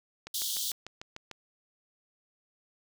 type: click train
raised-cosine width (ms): 0.2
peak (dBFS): -24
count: 8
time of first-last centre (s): 0.27-1.313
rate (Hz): 6.71
type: high-pass noise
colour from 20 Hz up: pink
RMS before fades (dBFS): -33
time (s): 0.34-0.72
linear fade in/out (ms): 5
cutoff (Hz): 3100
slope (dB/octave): 96
effects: none

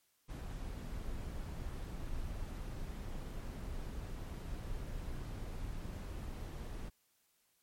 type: noise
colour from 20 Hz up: brown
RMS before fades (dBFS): -42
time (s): 0.28-6.9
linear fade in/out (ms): 20
effects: white hiss -75 dBFS RMS until 7.62 s + MP3 64 kbps

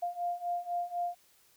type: beating tone pair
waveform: sine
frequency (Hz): 698.5 / 702.5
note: F5 / F5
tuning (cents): 0 / +10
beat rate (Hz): 4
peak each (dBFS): -36 / -34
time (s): 0.02-1.15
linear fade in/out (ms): 10
effects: white hiss -65 dBFS RMS until 1.56 s

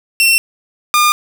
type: tone pair in turn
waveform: sawtooth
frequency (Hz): 2708 / 1209.8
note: E7 / D#6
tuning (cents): +46 / -49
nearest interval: octave + major second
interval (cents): 1395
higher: first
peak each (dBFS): -5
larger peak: neither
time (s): 0.2-0.38 / 0.94-1.12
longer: neither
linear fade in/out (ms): 0
effects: none

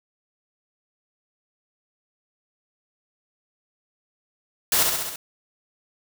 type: noise with echo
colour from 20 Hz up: white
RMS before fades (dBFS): -20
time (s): 4.72-4.83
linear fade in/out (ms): 2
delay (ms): 66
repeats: 5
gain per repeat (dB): -3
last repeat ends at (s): 5.16
effects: none

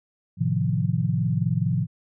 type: chord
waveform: sine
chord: F dominant seventh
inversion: first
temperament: equal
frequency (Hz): 110 / 130.81 / 155.56 / 174.61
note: A2 / C3 / Eb3 / F3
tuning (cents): 0 / 0 / 0 / 0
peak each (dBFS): -26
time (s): 0.37-1.87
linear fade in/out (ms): 50
effects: none

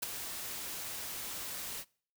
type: noise with ADSR envelope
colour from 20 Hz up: white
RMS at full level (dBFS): -33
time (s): 0.02-1.85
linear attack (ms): 10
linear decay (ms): 15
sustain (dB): -8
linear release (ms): 55
effects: noise-tail reverb RT60 0.5 s tail -25 dB re dry

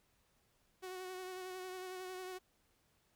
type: tone with vibrato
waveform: sawtooth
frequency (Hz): 370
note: F#4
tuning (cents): 0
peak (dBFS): -40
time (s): 0.82-2.39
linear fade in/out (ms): 20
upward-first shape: sine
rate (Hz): 11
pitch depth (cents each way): 25
effects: pink hiss -75 dBFS RMS until 3.15 s

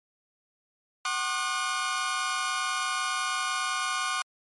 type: tone cluster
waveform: sawtooth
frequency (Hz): 753 / 1078 / 1208 / 1460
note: F#5 / C#6 / D6 / F#6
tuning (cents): +30 / -49 / +48 / -24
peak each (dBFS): -35 / -29 / -27 / -29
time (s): 1.05-4.22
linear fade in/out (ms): 2
effects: MP3 48 kbps

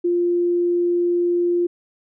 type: tone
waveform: sine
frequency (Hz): 349.2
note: F4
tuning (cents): 0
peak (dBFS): -16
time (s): 0.04-1.67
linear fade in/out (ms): 10
effects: none

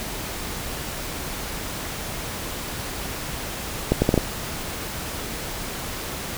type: accelerating click train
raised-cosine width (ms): 2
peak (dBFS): -3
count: 5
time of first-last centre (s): 3.92-4.177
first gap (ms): 100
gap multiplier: 0.71
effects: pink hiss -31 dBFS RMS until 6.37 s

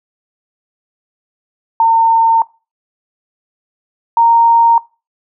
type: tone pair in turn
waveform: sine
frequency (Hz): 909 / 927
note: A#5 / A#5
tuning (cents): -44 / -10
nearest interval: unison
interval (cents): 34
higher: second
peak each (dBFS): -6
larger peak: neither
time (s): 1.8-2.42 / 4.17-4.78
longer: first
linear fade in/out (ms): 2
effects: noise-tail reverb RT60 0.3 s tail -22 dB re dry

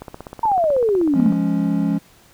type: click train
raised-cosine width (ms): 1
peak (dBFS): -18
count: 22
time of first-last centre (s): 0.02-1.324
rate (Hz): 16.1
type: exponential sweep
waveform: sine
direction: down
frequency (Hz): 932.3 to 207.7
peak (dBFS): -14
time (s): 0.43-1.31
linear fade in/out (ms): 5
type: chord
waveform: triangle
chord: Db major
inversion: first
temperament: just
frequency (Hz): 173.24 / 207.9 / 277.2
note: F3 / Ab3 / Db4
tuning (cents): -14 / +2 / 0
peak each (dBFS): -19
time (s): 1.14-1.99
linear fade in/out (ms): 20
effects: pink hiss -51 dBFS RMS until 2.33 s

